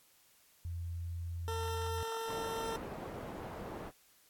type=tone with vibrato; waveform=sine; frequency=85.3 Hz; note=F2; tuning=40 cents flat; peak=-37 dBFS; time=0.65-2.03 s; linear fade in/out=0 ms; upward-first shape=sine; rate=20 Hz; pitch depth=10 cents each way
type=tone; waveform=20% pulse; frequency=451.8 Hz; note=A4; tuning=46 cents sharp; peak=-32 dBFS; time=1.48-2.76 s; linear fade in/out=0 ms
type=low-pass noise; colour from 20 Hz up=white; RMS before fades=-44 dBFS; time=2.26-3.92 s; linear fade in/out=50 ms; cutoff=710 Hz; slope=12 dB/octave
effects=white hiss -66 dBFS RMS until 4.29 s + AAC 64 kbps